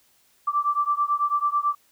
sine beating tone pair, 1166 / 1175.1 Hz, D6 / D6, -13 / +1 cents, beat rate 9.1 Hz, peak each -23 / -24 dBFS, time 0.47-1.75 s, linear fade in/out 10 ms, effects white hiss -62 dBFS RMS until 1.91 s

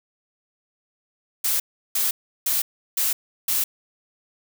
blue noise bursts, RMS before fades -22 dBFS, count 5, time 1.44-3.64 s, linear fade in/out 5 ms, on 160 ms, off 350 ms, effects none

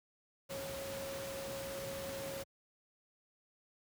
sine tone in noise, 547 Hz, C#5, 23 cents flat, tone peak -42 dBFS, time 0.49-2.44 s, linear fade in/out 20 ms, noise pink, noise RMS -45 dBFS, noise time 0.49-2.44 s, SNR 0 dB, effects high-pass 80 Hz 12 dB/octave

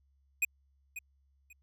square tone with echo, 2489 Hz, D#7, in tune, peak -26 dBFS, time 0.42-0.45 s, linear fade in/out 5 ms, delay 540 ms, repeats 2, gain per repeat -13 dB, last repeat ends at 1.53 s, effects added 68 Hz sine -67 dBFS peak until 1.62 s

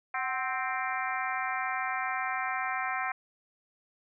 harmonic tone with a mistuned harmonic, 262.2 Hz, C4, 4 cents sharp, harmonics 3 / 4 / 5 / 6 / 7 / 8 / 9, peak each -35 / -36 / -37 / -38 / -38 / -39 / -40 dBFS, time 0.14-3.12 s, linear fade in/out 5 ms, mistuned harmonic 3, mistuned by -68 cents, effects none

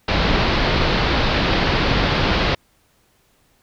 pink low-pass noise, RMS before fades -18 dBFS, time 0.08-2.55 s, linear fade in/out 5 ms, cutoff 4700 Hz, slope 48 dB/octave, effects pink hiss -60 dBFS RMS until 3.62 s

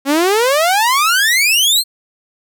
sawtooth exponential sweep, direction up, 266.8 to 4333 Hz, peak -7 dBFS, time 0.05-1.84 s, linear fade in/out 50 ms, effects none

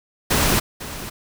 pink noise with echo, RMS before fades -18 dBFS, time 0.3-0.6 s, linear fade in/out 10 ms, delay 500 ms, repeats 1, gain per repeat -14 dB, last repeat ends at 1.1 s, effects none

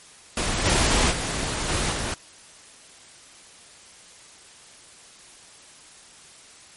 pink noise with level steps, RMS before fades -25 / -20 / -27 / -24 / -28 dBFS, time 0.37-2.14 s, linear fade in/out 2 ms, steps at 0.64 / 1.1 / 1.68 / 1.91 s, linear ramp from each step 20 ms, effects white hiss -48 dBFS RMS until 6.76 s + MP3 48 kbps

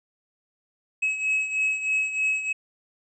triangle beating tone pair, 2566 / 2569.2 Hz, E7 / E7, -47 / -45 cents, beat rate 3.2 Hz, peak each -22 / -28 dBFS, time 1.02-2.53 s, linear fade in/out 10 ms, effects resampled to 24000 Hz

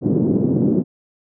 white band-pass noise, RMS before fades -17 dBFS, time 0.01-0.84 s, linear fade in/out 50 ms, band 140 to 320 Hz, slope 24 dB/octave, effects none

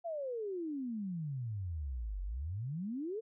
sine exponential two-way sweep, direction down then up, 698.5 to 44.89 to 466.9 Hz, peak -36 dBFS, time 0.04-3.21 s, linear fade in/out 20 ms, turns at 2.22 s, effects none

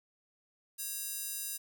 square tone with high-pass filter, 550 Hz, C#5, 14 cents flat, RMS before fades -39 dBFS, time 0.78-1.58 s, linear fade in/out 20 ms, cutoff 8600 Hz, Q 0.76, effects 10-bit

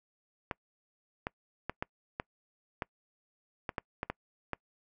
clicks, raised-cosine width 0.5 ms, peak -18 dBFS, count 11, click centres 0.512 / 1.269 / 1.696 / 1.825 / 2.199 / 2.822 / 3.692 / 3.782 / 4.031 / 4.1 / 4.533 s, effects noise-tail reverb RT60 0.1 s tail -26 dB re dry

